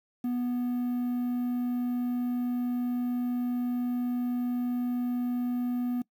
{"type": "tone with quantisation", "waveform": "triangle", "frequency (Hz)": 245.4, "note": "B3", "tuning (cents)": -11, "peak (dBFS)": -25, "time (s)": [0.24, 6.02], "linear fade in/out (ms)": 5, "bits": 9, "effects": ["noise-tail reverb RT60 0.1 s tail -22 dB re dry"]}